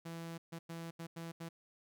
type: tone bursts at uneven times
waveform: sawtooth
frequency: 166.3 Hz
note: E3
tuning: 16 cents sharp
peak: -39 dBFS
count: 6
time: 0.05-0.38 / 0.52-0.59 / 0.69-0.91 / 0.99-1.07 / 1.16-1.32 / 1.4-1.49 s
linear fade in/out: 10 ms
effects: none